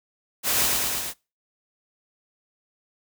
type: noise with echo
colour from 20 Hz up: white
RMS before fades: -23 dBFS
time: 0.43-0.7 s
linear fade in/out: 50 ms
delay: 110 ms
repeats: 4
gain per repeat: -2 dB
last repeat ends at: 1.14 s
effects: noise-tail reverb RT60 0.3 s tail -25 dB re dry